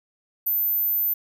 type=tone; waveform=sine; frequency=14210 Hz; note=A9; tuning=16 cents sharp; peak=-20 dBFS; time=0.46-1.14 s; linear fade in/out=10 ms; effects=none